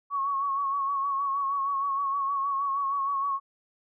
sine tone with vibrato, 1108.7 Hz, C#6, in tune, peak -25 dBFS, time 0.1-3.4 s, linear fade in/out 50 ms, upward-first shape sine, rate 6.4 Hz, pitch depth 41 cents each way, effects none

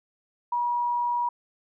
sine tone, 962 Hz, B5, 46 cents flat, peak -23 dBFS, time 0.52-1.29 s, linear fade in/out 5 ms, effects none

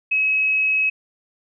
sine tone, 2561 Hz, D#7, 49 cents sharp, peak -16 dBFS, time 0.11-0.9 s, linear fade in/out 10 ms, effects none

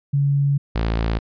sine / sawtooth tone pair in turn, 141 / 55.96 Hz, C#3 / A1, +30 / +30 cents, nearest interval octave + major third, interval 1600 cents, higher first, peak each -15 dBFS, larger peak neither, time 0.13-0.58 / 0.75-1.19 s, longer first, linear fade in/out 10 ms, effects resampled to 11025 Hz

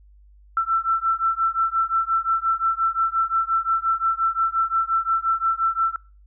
sine beating tone pair, 1335 / 1340.7 Hz, E6 / E6, +22 / +29 cents, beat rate 5.7 Hz, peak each -22 dBFS, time 0.57-5.96 s, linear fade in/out 2 ms, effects noise-tail reverb RT60 0.4 s tail -26 dB re dry + added 50 Hz sine -48 dBFS peak until 6.26 s

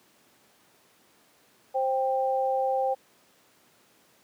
sine tone pair together, 526.6 / 789 Hz, C5 / G5, +11 / +11 cents, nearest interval perfect fifth, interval 700 cents, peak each -26 dBFS, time 1.74-2.95 s, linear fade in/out 20 ms, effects pink hiss -61 dBFS RMS until 4.23 s + high-pass 200 Hz 12 dB/octave

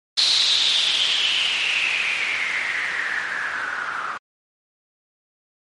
blue noise with low-pass filter sweep, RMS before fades -22 dBFS, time 0.17-4.18 s, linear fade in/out 10 ms, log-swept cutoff 4200 to 1300 Hz, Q 6.8, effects MP3 48 kbps

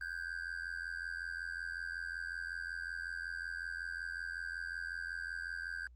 triangle tone with amplitude modulation, 1568 Hz, G6, in tune, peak -33 dBFS, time 0.01-5.87 s, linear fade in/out 2 ms, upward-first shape sine, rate 85.4 Hz, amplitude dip 95%, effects added 60 Hz sine -55 dBFS peak until 5.95 s + Opus 24 kbps

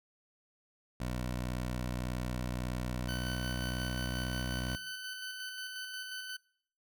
15% pulse tone with pitch glide, 61.74 to 62.31 Hz, B1 to B1, 0 to +16 cents, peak -28 dBFS, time 1-4.76 s, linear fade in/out 5 ms, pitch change +16 cents, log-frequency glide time 2.91-4.36 s
20% pulse tone with tremolo, 1511 Hz, F#6, 36 cents sharp, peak -34 dBFS, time 3.08-6.37 s, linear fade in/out 10 ms, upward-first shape square, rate 5.6 Hz, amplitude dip 30%
effects noise-tail reverb RT60 0.7 s tail -25 dB re dry

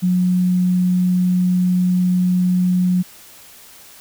sine tone, 181.2 Hz, F#3, 36 cents flat, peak -13 dBFS, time 0.02-3.03 s, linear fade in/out 20 ms, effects white hiss -43 dBFS RMS until 4 s

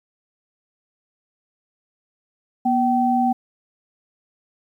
sine tone pair together, 242.2 / 769.4 Hz, B3 / G5, -34 / -33 cents, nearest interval octave + minor sixth, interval 2001 cents, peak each -19 / -18 dBFS, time 2.65-3.33 s, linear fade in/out 10 ms, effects 9-bit

